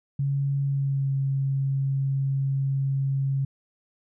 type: tone with pitch glide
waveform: sine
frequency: 139.2 to 136.41 Hz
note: C#3 to C#3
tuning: +8 to -27 cents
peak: -22 dBFS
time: 0.19-3.45 s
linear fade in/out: 5 ms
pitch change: -35 cents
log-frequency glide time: 0.64-1.13 s
effects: none